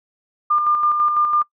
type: tone with tremolo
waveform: sine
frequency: 1200 Hz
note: D6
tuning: 37 cents sharp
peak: -13 dBFS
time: 0.5-1.43 s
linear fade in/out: 10 ms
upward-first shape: square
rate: 6 Hz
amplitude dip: 40%
effects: noise-tail reverb RT60 0.1 s tail -23 dB re dry